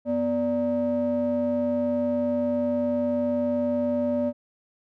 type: ring-modulated tone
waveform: triangle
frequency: 169.7 Hz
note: F3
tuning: 49 cents flat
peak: -17 dBFS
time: 0.05-4.33 s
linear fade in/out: 50 ms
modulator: 415 Hz
effects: none